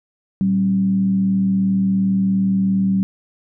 sine tone with frequency modulation, 192.6 Hz, G3, 30 cents flat, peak -14 dBFS, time 0.41-3.03 s, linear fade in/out 0 ms, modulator 77.2 Hz, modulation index 0.35, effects none

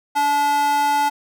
square tone with high-pass filter, 288.3 Hz, D4, 32 cents flat, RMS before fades -18 dBFS, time 0.15-1.1 s, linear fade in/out 20 ms, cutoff 740 Hz, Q 8.6, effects none

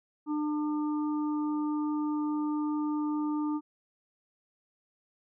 harmonic tone, 300.4 Hz, D4, 39 cents sharp, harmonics 1 / 3 / 4, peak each -28 / -40 / -42 dBFS, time 0.26-3.61 s, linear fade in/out 50 ms, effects none

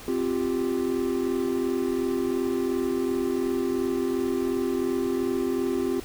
triangle chord, C suspended fourth, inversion none, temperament equal, 261.6 / 349.2 / 392 Hz, C4 / F4 / G4, 0 / 0 / 0 cents, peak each -26 dBFS, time 0.08-6 s, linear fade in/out 2 ms, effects pink hiss -43 dBFS RMS until 6.04 s

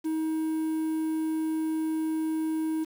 triangle tone with quantisation, 316.7 Hz, D#4, 31 cents sharp, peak -24 dBFS, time 0.04-2.85 s, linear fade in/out 20 ms, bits 8, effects none

